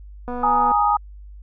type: click train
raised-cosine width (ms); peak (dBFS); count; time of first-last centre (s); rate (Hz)
1; -17; 108; 0.28-0.717; 245
type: chord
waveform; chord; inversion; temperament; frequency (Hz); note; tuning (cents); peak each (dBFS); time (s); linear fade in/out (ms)
sine; Ab suspended second; none; just; 830.6 / 934.4 / 1245.9; Ab5 / Bb5 / Eb6; 0 / +4 / +2; -18 / -22 / -19; 0.43-0.97; 5
effects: added 50 Hz sine -37 dBFS peak until 1.42 s